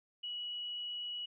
sine tone, 2927 Hz, F#7, 19 cents flat, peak -38 dBFS, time 0.23-1.26 s, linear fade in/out 10 ms, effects none

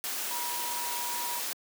sine tone in noise, 961 Hz, B5, 48 cents flat, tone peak -36 dBFS, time 0.31-1.39 s, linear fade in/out 0 ms, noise white, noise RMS -34 dBFS, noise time 0.04-1.53 s, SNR -5 dB, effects high-pass 300 Hz 12 dB/octave

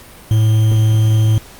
triangle tone with quantisation, 109.4 Hz, A2, 9 cents flat, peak -7 dBFS, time 0.31-1.38 s, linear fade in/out 0 ms, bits 5, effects pink hiss -39 dBFS RMS until 1.59 s + Opus 48 kbps

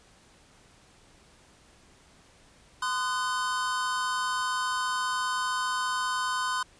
square tone cluster, 1025 / 1230 / 1491 Hz, C6 / D#6 / F#6, -36 / -20 / +13 cents, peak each -30 / -36 / -33 dBFS, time 2.82-6.63 s, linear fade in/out 5 ms, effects pink hiss -58 dBFS RMS until 6.79 s + resampled to 22050 Hz

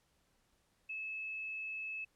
sine tone, 2600 Hz, E7, 24 cents flat, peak -39 dBFS, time 0.89-2.05 s, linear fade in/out 10 ms, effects pink hiss -75 dBFS RMS until 2.15 s + low-pass 12000 Hz 12 dB/octave

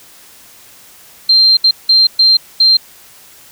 sine tone bursts at uneven times, 4161 Hz, C8, 10 cents flat, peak -5 dBFS, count 5, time 1.29-1.57 / 1.64-1.71 / 1.89-2.07 / 2.19-2.37 / 2.6-2.77 s, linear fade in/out 5 ms, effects white hiss -41 dBFS RMS until 3.51 s

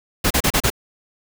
pink noise bursts, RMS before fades -17 dBFS, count 5, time 0.24-0.702 s, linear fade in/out 10 ms, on 66 ms, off 33 ms, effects none

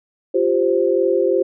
sine chord, F suspended second, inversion none, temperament equal, 349.2 / 392 / 523.3 Hz, F4 / G4 / C5, 0 / 0 / 0 cents, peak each -19 / -18 / -18 dBFS, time 0.34-1.43 s, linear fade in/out 10 ms, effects none

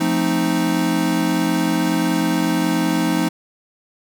square chord, F dominant seventh, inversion none, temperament equal, 174.61 / 220 / 261.6 / 311.1 Hz, F3 / A3 / C4 / Eb4, 0 / 0 / 0 / 0 cents, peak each -23 / -25 / -24 / -21 dBFS, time 0-3.29 s, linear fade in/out 10 ms, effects none

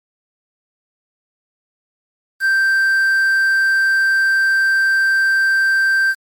triangle tone with quantisation, 1568 Hz, G6, in tune, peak -10 dBFS, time 2.4-6.15 s, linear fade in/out 50 ms, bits 6, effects MP3 96 kbps

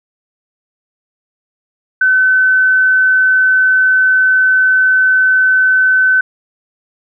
sine tone, 1519 Hz, F#6, 45 cents sharp, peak -7 dBFS, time 2.01-6.21 s, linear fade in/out 5 ms, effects none

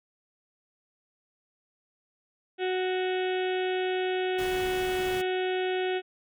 harmonic tone, 370 Hz, F#4, in tune, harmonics 1 / 2 / 4 / 5 / 6 / 7 / 8 / 9 / 10, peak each -27 / -34 / -39 / -41 / -43 / -41 / -43 / -43 / -49 dBFS, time 2.58-6.02 s, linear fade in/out 50 ms
pink noise, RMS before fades -40 dBFS, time 4.38-5.22 s, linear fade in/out 10 ms
effects none

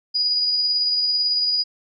sine tone with tremolo, 4909 Hz, D#8, 24 cents flat, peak -16 dBFS, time 0.14-1.64 s, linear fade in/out 20 ms, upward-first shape triangle, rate 18 Hz, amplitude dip 35%, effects none

